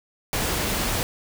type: noise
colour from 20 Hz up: pink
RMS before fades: -25 dBFS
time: 0.33-1.03 s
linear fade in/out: 0 ms
effects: none